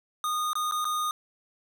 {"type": "tone with dropouts", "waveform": "square", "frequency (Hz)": 1230, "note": "D#6", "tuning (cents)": -20, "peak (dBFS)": -27, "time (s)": [0.24, 1.11], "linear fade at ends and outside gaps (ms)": 1, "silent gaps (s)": [[0.532, 0.554], [0.712, 0.721], [0.845, 0.852]], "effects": []}